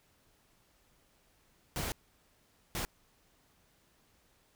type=noise bursts at uneven times; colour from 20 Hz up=pink; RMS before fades=-36 dBFS; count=2; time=1.76-1.92 / 2.75-2.85 s; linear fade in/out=0 ms; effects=pink hiss -69 dBFS RMS until 4.55 s